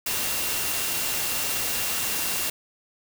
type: tone in noise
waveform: sine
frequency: 2756 Hz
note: F7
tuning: 24 cents flat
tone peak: -37 dBFS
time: 0.06-2.5 s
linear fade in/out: 5 ms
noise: white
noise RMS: -27 dBFS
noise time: 0.06-2.5 s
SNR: -13 dB
effects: none